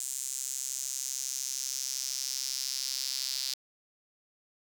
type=tone with high-pass filter sweep; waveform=sawtooth; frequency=132.8 Hz; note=C3; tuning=26 cents sharp; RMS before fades=-35 dBFS; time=0-3.54 s; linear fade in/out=2 ms; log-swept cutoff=7500 to 4700 Hz; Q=3.5; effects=9-bit